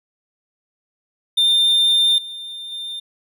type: tone with level steps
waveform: triangle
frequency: 3605 Hz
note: A7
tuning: 41 cents sharp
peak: -11 / -28 / -25 dBFS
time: 1.37-3 s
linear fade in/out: 10 ms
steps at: 2.18 / 2.72 s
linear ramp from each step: 2 ms
effects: none